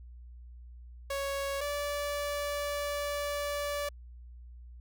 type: tone pair in turn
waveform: sawtooth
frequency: 554.4 / 579.3 Hz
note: C#5 / D5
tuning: 0 / -24 cents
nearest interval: minor second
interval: 76 cents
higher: second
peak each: -28 dBFS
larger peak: neither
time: 1.1-1.61 / 1.61-3.89 s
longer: second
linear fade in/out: 5 ms
effects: added 60 Hz sine -46 dBFS peak until 4.8 s